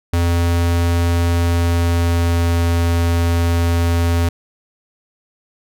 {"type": "tone with pitch glide", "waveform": "square", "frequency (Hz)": [85.6, 85.06], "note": ["F2", "F2"], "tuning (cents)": [-34, -45], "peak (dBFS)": -14, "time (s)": [0.13, 4.29], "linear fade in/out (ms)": 5, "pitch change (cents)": -11, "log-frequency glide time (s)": [1.32, 2.63], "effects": []}